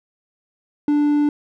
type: tone with hard clipping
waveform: triangle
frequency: 293.7 Hz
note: D4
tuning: in tune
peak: -15 dBFS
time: 0.88-1.29 s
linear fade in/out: 2 ms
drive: 6 dB
effects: none